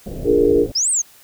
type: low-pass noise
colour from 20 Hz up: pink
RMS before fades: -28 dBFS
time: 0.06-0.72 s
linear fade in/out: 5 ms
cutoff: 630 Hz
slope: 48 dB/octave
type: chord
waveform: sine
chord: Bb dominant seventh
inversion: first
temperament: equal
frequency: 293.7 / 349.2 / 415.3 / 466.2 Hz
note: D4 / F4 / Ab4 / Bb4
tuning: 0 / 0 / 0 / 0 cents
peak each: -19 / -20 / -15 / -16 dBFS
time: 0.24-0.67 s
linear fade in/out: 50 ms
type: exponential two-way sweep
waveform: sine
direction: up then down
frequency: 4849 to 8870 to 6170 Hz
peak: -15 dBFS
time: 0.75-1.02 s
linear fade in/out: 10 ms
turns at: 0.9 s
effects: white hiss -48 dBFS RMS until 1.23 s